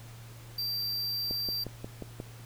square tone, 4699 Hz, D8, in tune, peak -31 dBFS, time 0.58-1.64 s, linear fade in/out 5 ms
click train, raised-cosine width 2 ms, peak -24 dBFS, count 6, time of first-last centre 1.31-2.201 s, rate 5.61 Hz
effects added 116 Hz sine -46 dBFS peak until 2.45 s + pink hiss -53 dBFS RMS until 2.45 s

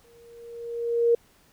sine tone with exponential growth, 468.9 Hz, A#4, 10 cents sharp, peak -15 dBFS, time 0.04-1.15 s, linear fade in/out 5 ms, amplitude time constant 240 ms, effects pink hiss -60 dBFS RMS until 1.52 s

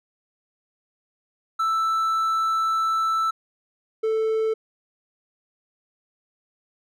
triangle tone pair in turn, 1322 / 441.2 Hz, E6 / A4, +5 / +5 cents, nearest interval octave + perfect fifth, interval 1900 cents, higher first, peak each -18 dBFS, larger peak neither, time 1.59-3.31 / 4.03-4.54 s, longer first, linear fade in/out 10 ms, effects none

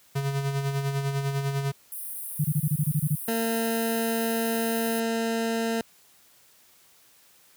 square tone with tremolo, 138.4 Hz, C#3, 2 cents flat, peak -24 dBFS, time 0.15-1.72 s, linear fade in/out 10 ms, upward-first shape sine, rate 10 Hz, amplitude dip 50%
pink high-pass noise, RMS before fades -36 dBFS, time 1.92-5 s, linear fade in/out 2 ms, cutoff 9100 Hz, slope 96 dB/octave
sine tone bursts, 150 Hz, D3, 37 cents sharp, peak -20 dBFS, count 10, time 2.39-3.155 s, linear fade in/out 10 ms, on 54 ms, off 25 ms
20% pulse tone, 227.5 Hz, A#3, 42 cents flat, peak -20 dBFS, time 3.28-5.81 s, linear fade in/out 2 ms
effects white hiss -58 dBFS RMS until 7.56 s + high-pass 60 Hz 12 dB/octave

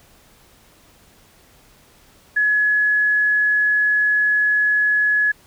sine tone, 1694 Hz, G#6, 34 cents sharp, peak -14 dBFS, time 2.36-5.32 s, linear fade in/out 10 ms, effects pink hiss -52 dBFS RMS until 5.46 s

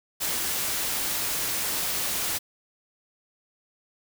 white noise, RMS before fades -28 dBFS, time 0.2-2.39 s, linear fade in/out 20 ms, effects none

